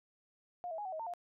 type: tone with pitch steps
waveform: sine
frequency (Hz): 710 / 648 / 831 / 751 / 632 / 905 / 703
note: F5 / E5 / G#5 / F#5 / D#5 / A5 / F5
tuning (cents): +28 / -30 / +1 / +26 / +27 / +48 / +11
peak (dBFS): -38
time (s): 0.64-1.137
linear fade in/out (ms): 0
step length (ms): 71
effects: none